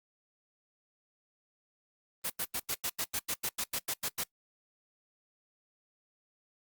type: noise bursts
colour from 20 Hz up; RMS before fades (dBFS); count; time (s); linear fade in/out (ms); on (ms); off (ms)
white; -33; 14; 2.24-4.238; 10; 61; 88
effects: noise-tail reverb RT60 0.1 s tail -22 dB re dry + Opus 32 kbps